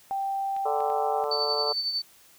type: tone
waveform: sine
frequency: 784 Hz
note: G5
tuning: in tune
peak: -26 dBFS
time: 0.11-1.24 s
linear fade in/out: 0 ms
type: clicks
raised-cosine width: 0.3 ms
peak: -31 dBFS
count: 3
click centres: 0.565 / 0.805 / 0.901 s
type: harmonic tone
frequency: 146.83 Hz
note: D3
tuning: in tune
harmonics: 3 / 4 / 5 / 6 / 7 / 8 / 9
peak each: -30 / -32 / -34 / -36 / -37 / -38 / -39 dBFS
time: 0.65-1.73 s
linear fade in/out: 10 ms
type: tone with tremolo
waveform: sine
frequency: 4531 Hz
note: C#8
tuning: 37 cents sharp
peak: -24 dBFS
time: 1.31-2.02 s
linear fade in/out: 5 ms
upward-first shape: sine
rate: 11 Hz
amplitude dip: 50%
effects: white hiss -56 dBFS RMS until 2.38 s

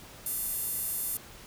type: tone with high-pass filter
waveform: square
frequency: 395.8 Hz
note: G4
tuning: 17 cents sharp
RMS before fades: -33 dBFS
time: 0.26-1.17 s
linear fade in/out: 2 ms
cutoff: 11000 Hz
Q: 2
effects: pink hiss -49 dBFS RMS until 1.46 s

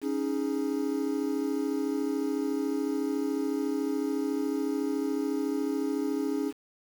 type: chord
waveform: triangle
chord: C# suspended second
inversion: none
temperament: equal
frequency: 277.2 / 311.1 / 415.3 Hz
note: C#4 / D#4 / G#4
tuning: 0 / 0 / 0 cents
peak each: -28 / -30 / -31 dBFS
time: 0.01-6.53 s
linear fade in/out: 50 ms
effects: 8-bit

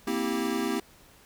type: chord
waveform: square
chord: C dominant seventh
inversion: third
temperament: equal with one note detuned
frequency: 233.1 / 261.6 / 324.5 / 392 Hz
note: Bb3 / C4 / E4 / G4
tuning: 0 / 0 / -27 / 0 cents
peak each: -33 dBFS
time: 0.07-0.8 s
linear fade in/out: 5 ms
effects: pink hiss -56 dBFS RMS until 1.25 s

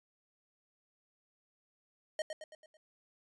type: tone with echo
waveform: square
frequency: 622.3 Hz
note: D#5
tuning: in tune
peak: -33 dBFS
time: 2.19-2.22 s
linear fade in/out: 2 ms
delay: 110 ms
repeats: 5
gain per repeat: -6 dB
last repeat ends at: 2.77 s
effects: resampled to 22050 Hz

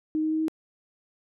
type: tone with pitch steps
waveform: sine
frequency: 311.1 / 313.1 / 315.1 / 317.1 Hz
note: D#4 / D#4 / D#4 / D#4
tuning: 0 / +11 / +22 / +33 cents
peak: -23 dBFS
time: 0.15-0.482 s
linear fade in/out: 0 ms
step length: 83 ms
effects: none

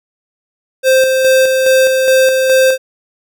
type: tone with tremolo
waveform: square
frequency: 523.3 Hz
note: C5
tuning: in tune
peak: -7 dBFS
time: 0.83-2.78 s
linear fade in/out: 50 ms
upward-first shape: square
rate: 2.4 Hz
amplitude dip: 35%
effects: none

